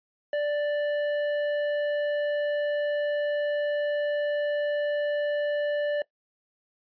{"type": "tone with hard clipping", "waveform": "triangle", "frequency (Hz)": 587.3, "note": "D5", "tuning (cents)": 0, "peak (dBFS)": -26, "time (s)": [0.33, 6.02], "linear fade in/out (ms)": 2, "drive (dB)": 12, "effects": ["noise-tail reverb RT60 0.1 s tail -20 dB re dry", "resampled to 11025 Hz"]}